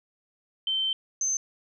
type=tone pair in turn; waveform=sine; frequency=3100 / 6232 Hz; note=G7 / G8; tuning=-20 / -11 cents; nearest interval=octave; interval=1209 cents; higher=second; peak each=-24 dBFS; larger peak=neither; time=0.67-0.93 / 1.21-1.37 s; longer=first; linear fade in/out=2 ms; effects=none